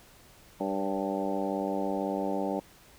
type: harmonic tone with a mistuned harmonic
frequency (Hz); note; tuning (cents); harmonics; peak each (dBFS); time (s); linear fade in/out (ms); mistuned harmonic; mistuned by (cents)
98; G2; 0; 2 / 3 / 4 / 5 / 6 / 7 / 8 / 9; -35 / -34 / -37 / -37 / -35 / -41 / -37 / -40; 0.6-2.6; 5; 6; -36
effects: pink hiss -56 dBFS RMS until 2.98 s